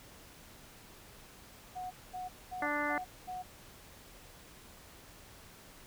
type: tone bursts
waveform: sine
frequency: 734 Hz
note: F#5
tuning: 14 cents flat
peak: -38 dBFS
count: 5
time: 1.75-3.43 s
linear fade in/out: 20 ms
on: 160 ms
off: 220 ms
type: harmonic tone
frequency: 293.7 Hz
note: D4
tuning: in tune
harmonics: 1 / 2 / 3 / 4 / 5 / 6 / 7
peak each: -39 / -39 / -39 / -39 / -39 / -39 / -39 dBFS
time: 2.62-2.98 s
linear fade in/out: 2 ms
effects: pink hiss -55 dBFS RMS until 5.86 s